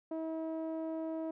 sawtooth tone with low-pass filter, 321.5 Hz, E4, 43 cents flat, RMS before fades -38 dBFS, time 0.11-1.31 s, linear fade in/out 5 ms, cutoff 650 Hz, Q 1.7, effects none

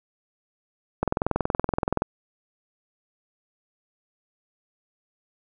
click train, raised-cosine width 1 ms, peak -8 dBFS, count 22, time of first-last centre 1.03-2.021 s, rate 21.2 Hz, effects none

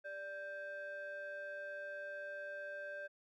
triangle ring-modulated tone, 493.9 Hz, B4, in tune, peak -38 dBFS, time 0.04-3.08 s, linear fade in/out 20 ms, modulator 1080 Hz, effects none

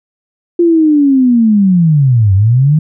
sine linear two-way sweep, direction down then up, 349.2 to 93 to 158.6 Hz, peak -5 dBFS, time 0.59-2.79 s, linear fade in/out 5 ms, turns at 2.34 s, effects none

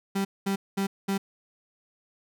35% pulse tone bursts, 196 Hz, G3, in tune, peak -23 dBFS, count 4, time 0.15-1.18 s, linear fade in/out 10 ms, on 100 ms, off 210 ms, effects none

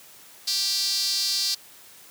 sawtooth tone with high-pass filter, 392 Hz, G4, in tune, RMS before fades -25 dBFS, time 0.47-1.55 s, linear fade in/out 10 ms, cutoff 4600 Hz, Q 5.4, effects white hiss -49 dBFS RMS until 2.1 s + high-pass 100 Hz 12 dB/octave

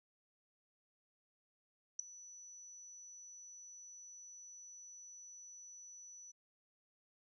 sine tone with ADSR envelope, 5940 Hz, F#8, 6 cents sharp, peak -31 dBFS, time 1.99-6.32 s, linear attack 5 ms, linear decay 5 ms, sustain -21 dB, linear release 14 ms, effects none

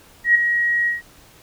sine tone with ADSR envelope, 1898 Hz, A#6, 31 cents sharp, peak -8 dBFS, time 0.24-1.02 s, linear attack 110 ms, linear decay 8 ms, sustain -8 dB, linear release 150 ms, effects pink hiss -49 dBFS RMS until 1.42 s

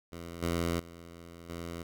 10% pulse tone with level steps, 84.9 Hz, F2, 48 cents flat, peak -33 / -21 / -39 / -30 dBFS, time 0.12-1.83 s, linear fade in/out 5 ms, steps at 0.42 / 0.79 / 1.49 s, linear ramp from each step 10 ms, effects none

